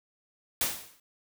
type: noise with exponential decay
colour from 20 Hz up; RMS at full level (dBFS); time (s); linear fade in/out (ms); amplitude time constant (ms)
white; -25; 0.61-1; 2; 84
effects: none